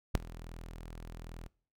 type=tone with ADSR envelope; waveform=sawtooth; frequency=41.2 Hz; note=E1; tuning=in tune; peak=-20 dBFS; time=0.14-1.48 s; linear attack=12 ms; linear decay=21 ms; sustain=-20 dB; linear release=14 ms; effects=noise-tail reverb RT60 0.5 s tail -24 dB re dry